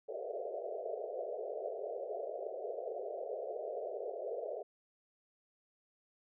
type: band-pass noise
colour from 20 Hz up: white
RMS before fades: -41 dBFS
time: 0.08-4.63 s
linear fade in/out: 10 ms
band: 390 to 690 Hz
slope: 96 dB/octave
effects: none